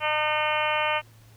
harmonic tone with a mistuned harmonic, 304 Hz, D#4, 40 cents flat, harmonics 2 / 3 / 4 / 5 / 6 / 7 / 8 / 9 / 10, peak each -29 / -28 / -30 / -34 / -35 / -32 / -32 / -33 / -33 dBFS, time 0-1.02 s, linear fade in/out 50 ms, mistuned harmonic 7, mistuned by +27 cents, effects added 111 Hz sine -50 dBFS peak until 1.36 s + pink hiss -58 dBFS RMS until 1.36 s

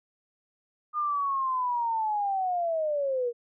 sine linear sweep, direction down, 1221 to 466.9 Hz, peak -25 dBFS, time 0.93-3.33 s, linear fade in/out 50 ms, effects none

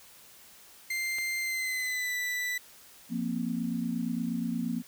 40% pulse tone with pitch glide, 2093 to 1979 Hz, C7 to B6, 0 to +3 cents, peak -29 dBFS, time 0.9-2.58 s, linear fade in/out 5 ms, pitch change -97 cents, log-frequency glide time 1.4-2.15 s
click, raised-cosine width 0.3 ms, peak -27 dBFS, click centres 1.185 s
sine chord, F suspended fourth, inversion none, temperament equal, 174.61 / 233.1 / 261.6 Hz, F3 / Bb3 / C4, 0 / 0 / 0 cents, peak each -35 / -31 / -35 dBFS, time 3.09-4.83 s, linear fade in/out 50 ms
effects white hiss -54 dBFS RMS until 4.87 s

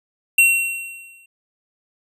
square tone with exponential decay, 2731 Hz, F7, 39 cents flat, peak -9 dBFS, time 0.38-1.26 s, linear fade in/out 5 ms, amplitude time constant 190 ms, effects resampled to 32000 Hz

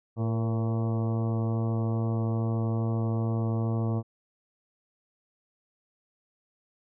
harmonic tone with a mistuned harmonic, 112.8 Hz, A2, 44 cents sharp, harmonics 1 / 2 / 3 / 4 / 5 / 6 / 7 / 8 / 9 / 10, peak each -26 / -32 / -37 / -39 / -43 / -42 / -47 / -48 / -50 / -47 dBFS, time 0.16-4.03 s, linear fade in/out 50 ms, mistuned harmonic 4, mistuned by +45 cents, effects none

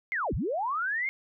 sine linear two-way sweep, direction down then up, 2182 to 30.19 to 2182 Hz, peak -27 dBFS, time 0.12-1.09 s, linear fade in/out 0 ms, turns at 0.34 s, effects none

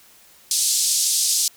white band-pass noise, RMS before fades -20 dBFS, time 0.51-1.48 s, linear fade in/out 2 ms, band 4200 to 9600 Hz, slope 24 dB/octave, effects white hiss -51 dBFS RMS until 1.56 s

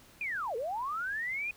sine linear two-way sweep, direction down then up, 2494 to 428.3 to 2494 Hz, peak -32 dBFS, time 0.21-1.51 s, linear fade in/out 2 ms, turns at 0.56 s, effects pink hiss -58 dBFS RMS until 1.56 s

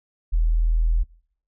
sine tone, 40.67 Hz, E1, 23 cents flat, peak -16 dBFS, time 0.32-1.04 s, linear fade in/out 20 ms, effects noise-tail reverb RT60 0.7 s tail -25 dB re dry

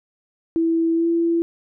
sine tone with pitch glide, 329.6 to 335.9 Hz, E4 to E4, 0 to +33 cents, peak -16 dBFS, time 0.56-1.42 s, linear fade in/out 0 ms, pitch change +33 cents, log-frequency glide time 0.94-1.07 s, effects none

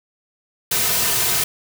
white noise with comb filter, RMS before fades -19 dBFS, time 0.71-1.44 s, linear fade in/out 5 ms, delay 3.6 ms, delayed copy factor -0.75, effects none

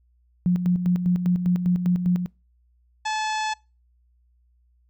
sine tone with tremolo, 178.4 Hz, F3, 37 cents sharp, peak -16 dBFS, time 0.46-2.26 s, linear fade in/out 0 ms, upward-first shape square, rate 5 Hz, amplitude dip 55%
harmonic tone, 864 Hz, A5, 32 cents flat, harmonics 1 / 2 / 3 / 4 / 5 / 6 / 7 / 8 / 9, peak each -25 / -31 / -35 / -37 / -39 / -41 / -42 / -43 / -44 dBFS, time 3.05-3.54 s, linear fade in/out 10 ms
effects noise-tail reverb RT60 0.3 s tail -26 dB re dry + added 60 Hz sine -59 dBFS peak until 4.89 s

